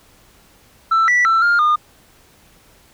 sine tone with pitch steps, 1330 / 1959 / 1336 / 1406 / 1217 Hz, E6 / B6 / E6 / F6 / D#6, +15 / -15 / +23 / +11 / -39 cents, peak -9 dBFS, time 0.91-1.76 s, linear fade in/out 10 ms, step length 170 ms, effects tanh soft clip ceiling -10 dBFS + pink hiss -51 dBFS RMS until 2.93 s

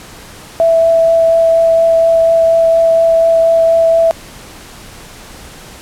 sine tone with vibrato, 660 Hz, E5, 2 cents sharp, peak -6 dBFS, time 0.6-4.11 s, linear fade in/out 0 ms, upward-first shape triangle, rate 4.2 Hz, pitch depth 9 cents each way, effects pink hiss -34 dBFS RMS until 5.81 s + low-pass 12000 Hz 12 dB/octave

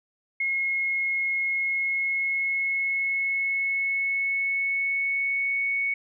sine tone with pitch glide, 2163 to 2220 Hz, C#7 to C#7, -43 to +2 cents, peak -23 dBFS, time 0.4-5.94 s, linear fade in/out 5 ms, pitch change +45 cents, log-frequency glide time 1.43-5.62 s, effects none

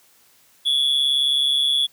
triangle tone with amplitude modulation, 3400 Hz, G#7, 40 cents sharp, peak -12 dBFS, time 0.65-1.87 s, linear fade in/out 20 ms, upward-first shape sine, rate 139 Hz, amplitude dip 70%, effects white hiss -56 dBFS RMS until 1.92 s + high-pass 80 Hz 12 dB/octave

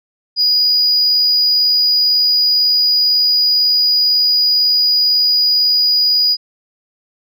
sine tone, 4911 Hz, D#8, 23 cents flat, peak -8 dBFS, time 0.36-6.37 s, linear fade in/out 50 ms, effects tanh soft clip ceiling -8 dBFS

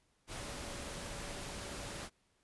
sine tone in noise, 570 Hz, C#5, 48 cents sharp, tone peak -53 dBFS, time 0.38-2.06 s, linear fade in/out 50 ms, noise pink, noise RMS -44 dBFS, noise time 0.27-2.1 s, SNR -12 dB, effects pink hiss -75 dBFS RMS until 2.43 s + resampled to 24000 Hz

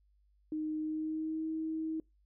sine tone with pitch glide, 309.5 to 318.2 Hz, D#4 to D#4, -9 to +39 cents, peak -33 dBFS, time 0.52-2 s, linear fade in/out 2 ms, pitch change +48 cents, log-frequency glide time 0.79-1.46 s, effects noise-tail reverb RT60 0.2 s tail -25 dB re dry + added 50 Hz sine -66 dBFS peak until 2.25 s

